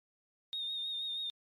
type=tone with vibrato; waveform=sine; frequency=3685 Hz; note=A#7; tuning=21 cents flat; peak=-34 dBFS; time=0.53-1.3 s; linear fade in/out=0 ms; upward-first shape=sine; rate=6.3 Hz; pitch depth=34 cents each way; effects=tanh soft clip ceiling -30 dBFS + MP3 64 kbps